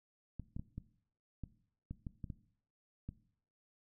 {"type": "clicks", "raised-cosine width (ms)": 5, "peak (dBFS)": -30, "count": 10, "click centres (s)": [0.397, 0.565, 0.595, 0.78, 1.437, 1.91, 2.068, 2.242, 2.302, 3.09], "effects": ["noise-tail reverb RT60 0.6 s tail -17 dB re dry"]}